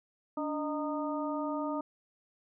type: harmonic tone with a mistuned harmonic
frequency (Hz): 307.3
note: D#4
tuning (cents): -21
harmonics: 1 / 2 / 3 / 4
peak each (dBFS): -34 / -37 / -39 / -40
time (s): 0.37-1.81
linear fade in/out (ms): 5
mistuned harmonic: 1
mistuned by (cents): -93
effects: none